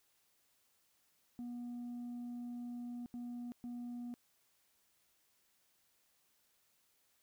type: tone bursts at uneven times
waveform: sine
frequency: 241.6 Hz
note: B3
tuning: 38 cents flat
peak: -39 dBFS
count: 3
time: 1.39-3.06 / 3.14-3.52 / 3.64-4.14 s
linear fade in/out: 0 ms
effects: tanh soft clip ceiling -41 dBFS + white hiss -75 dBFS RMS until 7.22 s